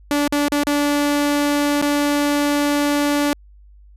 sawtooth tone with dropouts, 290 Hz, D4, 22 cents flat, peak -12 dBFS, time 0.11-3.33 s, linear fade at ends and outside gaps 0 ms, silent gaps 0.277-0.324 / 0.483-0.52 / 0.635-0.67 / 1.815-1.825 s, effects added 50 Hz sine -43 dBFS peak until 3.96 s + resampled to 32000 Hz

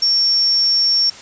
sine tone, 5480 Hz, F8, 34 cents flat, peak -12 dBFS, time 0.02-1.1 s, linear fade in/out 5 ms, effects white hiss -37 dBFS RMS until 1.21 s + resampled to 16000 Hz

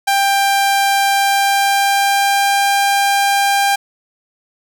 sawtooth tone with pitch glide, 792 to 797.5 Hz, G5 to G5, +18 to +30 cents, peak -8 dBFS, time 0.07-3.76 s, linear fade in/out 10 ms, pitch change +12 cents, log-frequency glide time 1.08-2.66 s, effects none

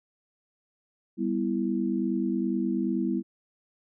sine chord, E minor, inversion first, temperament just, 197.78 / 247.2 / 329.6 Hz, G3 / B3 / E4, +16 / +2 / 0 cents, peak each -29 dBFS, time 1.17-3.23 s, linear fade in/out 50 ms, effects none

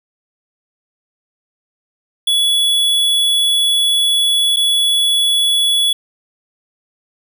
square tone with dropouts, 3394 Hz, G#7, 37 cents sharp, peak -12 dBFS, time 2.27-5.93 s, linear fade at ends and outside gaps 5 ms, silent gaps 4.562-4.568 s, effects 8-bit

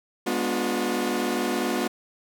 sawtooth chord, G# diminished seventh, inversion none, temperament equal with one note detuned, 207.7 / 246.9 / 293.7 / 358.4 Hz, G#3 / B3 / D4 / F4, 0 / 0 / 0 / +45 cents, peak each -28 / -24 / -28 / -24 dBFS, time 0.26-1.88 s, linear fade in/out 10 ms, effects none

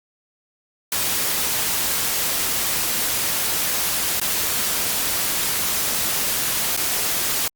white noise with dropouts, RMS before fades -22 dBFS, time 0.92-7.48 s, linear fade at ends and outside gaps 2 ms, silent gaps 4.199-4.214 / 6.766-6.774 s, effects Opus 48 kbps

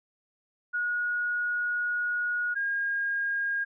sine tone pair in turn, 1449 / 1622.8 Hz, F#6 / G#6, -37 / -41 cents, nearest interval major second, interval 196 cents, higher second, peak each -26 dBFS, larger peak neither, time 0.73-2.55 / 2.55-3.65 s, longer first, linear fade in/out 20 ms, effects none

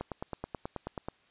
click train, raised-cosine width 1 ms, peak -21 dBFS, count 11, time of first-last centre 0.01-1.085 s, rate 9.3 Hz, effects white hiss -65 dBFS RMS until 1.3 s + resampled to 8000 Hz

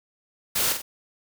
white noise with echo, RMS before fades -24 dBFS, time 0.55-0.73 s, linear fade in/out 10 ms, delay 45 ms, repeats 2, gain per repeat -6 dB, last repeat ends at 0.82 s, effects none

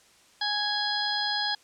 harmonic tone, 830.6 Hz, G#5, in tune, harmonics 1 / 2 / 4 / 5 / 6, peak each -32 / -32 / -32 / -32 / -32 dBFS, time 0.41-1.55 s, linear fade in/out 5 ms, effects white hiss -58 dBFS RMS until 1.63 s + low-pass 8000 Hz 12 dB/octave

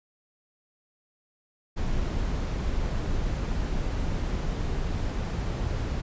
brown noise, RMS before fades -28 dBFS, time 1.76-6.02 s, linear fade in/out 20 ms, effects resampled to 16000 Hz

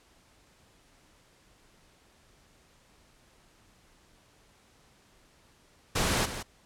pink noise with echo, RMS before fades -27 dBFS, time 5.95-6.26 s, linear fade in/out 10 ms, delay 170 ms, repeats 1, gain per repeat -10 dB, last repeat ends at 6.43 s, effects pink hiss -62 dBFS RMS until 6.65 s + low-pass 10000 Hz 12 dB/octave

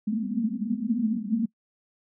pink band-pass noise, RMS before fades -27 dBFS, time 0.07-1.46 s, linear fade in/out 10 ms, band 210 to 240 Hz, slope 96 dB/octave, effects noise-tail reverb RT60 0.1 s tail -24 dB re dry

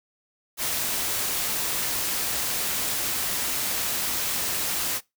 white noise, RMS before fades -27 dBFS, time 0.57-5.01 s, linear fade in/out 50 ms, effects noise-tail reverb RT60 0.2 s tail -22 dB re dry

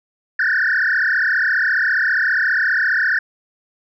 sine tone with frequency modulation, 1648 Hz, G#6, 14 cents flat, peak -13 dBFS, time 0.39-3.19 s, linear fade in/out 5 ms, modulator 34.8 Hz, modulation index 5.3, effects tanh soft clip ceiling -11 dBFS

